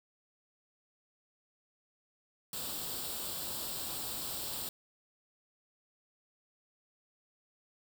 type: noise with comb filter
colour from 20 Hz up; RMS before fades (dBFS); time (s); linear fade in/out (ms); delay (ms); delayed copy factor
white; -39; 2.53-4.69; 2; 0.24; +0.65
effects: none